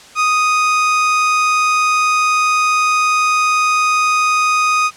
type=tone; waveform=30% pulse; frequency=1244.5 Hz; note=D#6; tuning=in tune; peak=-9 dBFS; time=0.15-4.91 s; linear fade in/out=50 ms; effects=white hiss -40 dBFS RMS until 4.96 s + low-pass 7000 Hz 12 dB/octave